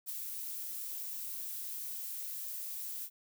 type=noise with ADSR envelope; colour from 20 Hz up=violet; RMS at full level=-37 dBFS; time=0.06-3.1 s; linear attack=37 ms; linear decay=4 ms; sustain=-4 dB; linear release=58 ms; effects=none